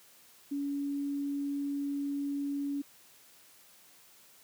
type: tone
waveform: sine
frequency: 282.9 Hz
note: C#4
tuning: 35 cents sharp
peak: -31 dBFS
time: 0.51-2.82 s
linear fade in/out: 10 ms
effects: white hiss -59 dBFS RMS until 4.43 s + high-pass 100 Hz 12 dB/octave